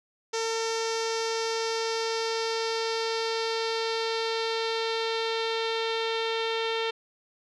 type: tone with low-pass filter sweep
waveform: sawtooth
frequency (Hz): 452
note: A4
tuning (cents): +47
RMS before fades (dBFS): -29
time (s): 0.33-6.91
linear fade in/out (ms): 10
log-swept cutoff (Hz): 6000 to 3500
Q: 3
effects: none